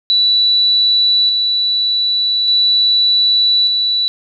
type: tone with tremolo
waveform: sine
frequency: 3951 Hz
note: B7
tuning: in tune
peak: -9 dBFS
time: 0.1-4.08 s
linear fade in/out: 0 ms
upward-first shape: square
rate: 0.42 Hz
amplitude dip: 30%
effects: none